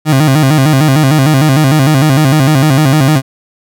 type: tone with vibrato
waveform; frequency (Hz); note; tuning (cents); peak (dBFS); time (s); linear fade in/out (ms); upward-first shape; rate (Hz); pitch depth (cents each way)
30% pulse; 143.6; D3; -39; -3; 0.05-3.22; 50; square; 6.6; 130
effects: none